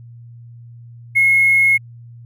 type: tone with hard clipping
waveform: triangle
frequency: 2167 Hz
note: C#7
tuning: 40 cents flat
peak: -10 dBFS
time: 1.15-1.78 s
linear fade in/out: 20 ms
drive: 3 dB
effects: added 118 Hz sine -36 dBFS peak until 2.25 s